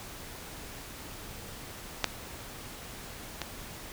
clicks, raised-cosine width 0.2 ms, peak -6 / -15 dBFS, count 2, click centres 2.043 / 3.417 s, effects pink hiss -44 dBFS RMS until 3.92 s

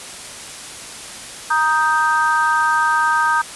sine chord, Eb major, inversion second, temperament equal with one note detuned, 935.6 / 1244.5 / 1568 Hz, Bb5 / Eb6 / G6, +6 / 0 / 0 cents, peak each -18 dBFS, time 1.5-3.42 s, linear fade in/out 10 ms, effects white hiss -33 dBFS RMS until 3.55 s + resampled to 24000 Hz

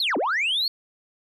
sine linear two-way sweep, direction down then up, 4457 to 235.4 to 4457 Hz, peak -19 dBFS, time 0-0.68 s, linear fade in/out 2 ms, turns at 0.17 s, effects tanh soft clip ceiling -19 dBFS

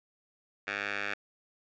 10% pulse tone with band-pass filter, 101.4 Hz, G#2, 41 cents flat, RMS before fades -35 dBFS, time 0.67-1.14 s, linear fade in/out 5 ms, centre 2000 Hz, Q 3.1, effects resampled to 16000 Hz

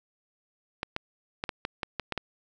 clicks, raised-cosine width 0.3 ms, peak -14 dBFS, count 9, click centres 0.831 / 0.964 / 1.439 / 1.492 / 1.651 / 1.832 / 1.997 / 2.123 / 2.177 s, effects none

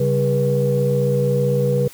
sine tone cluster, 136.5 / 194.4 / 408.7 / 484.5 Hz, C#3 / G3 / G#4 / B4, -26 / -14 / -28 / -33 cents, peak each -18 / -24 / -27 / -18 dBFS, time 0-1.88 s, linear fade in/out 5 ms, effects tanh soft clip ceiling -6 dBFS + white hiss -43 dBFS RMS until 1.93 s

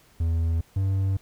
triangle tone pair in turn, 82.41 / 96.55 Hz, E2 / G2, 0 / -26 cents, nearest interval minor third, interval 274 cents, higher second, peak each -19 dBFS, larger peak neither, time 0.2-0.61 / 0.76-1.17 s, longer neither, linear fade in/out 5 ms, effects pink hiss -58 dBFS RMS until 1.21 s

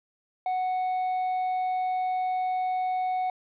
triangle tone, 740 Hz, F#5, in tune, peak -23 dBFS, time 0.46-3.3 s, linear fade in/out 2 ms, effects resampled to 8000 Hz + 10-bit

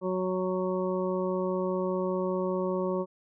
harmonic tone, 185 Hz, F#3, in tune, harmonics 1 / 2 / 3 / 5 / 6, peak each -32 / -30 / -32 / -39 / -39 dBFS, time 0.01-3.06 s, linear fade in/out 50 ms, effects none

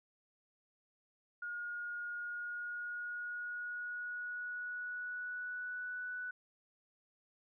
sine tone with pitch glide, 1432 to 1485.1 Hz, F6 to F#6, +43 to +6 cents, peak -39 dBFS, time 1.42-6.31 s, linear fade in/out 5 ms, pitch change +63 cents, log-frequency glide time 2.15-6.1 s, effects none

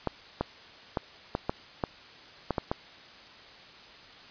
clicks, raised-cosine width 1 ms, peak -13 dBFS, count 9, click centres 0.073 / 0.41 / 0.972 / 1.351 / 1.495 / 1.838 / 2.507 / 2.582 / 2.715 s, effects white hiss -50 dBFS RMS until 4.3 s + resampled to 11025 Hz

